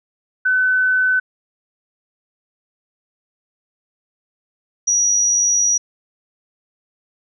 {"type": "tone pair in turn", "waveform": "sine", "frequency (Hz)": [1511, 5799], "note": ["F#6", "F#8"], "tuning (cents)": [36, -36], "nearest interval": "octave + major seventh", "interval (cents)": 2328, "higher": "second", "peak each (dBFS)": -13, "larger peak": "neither", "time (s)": [[0.45, 1.2], [4.87, 5.78]], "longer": "second", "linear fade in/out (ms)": 10, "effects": []}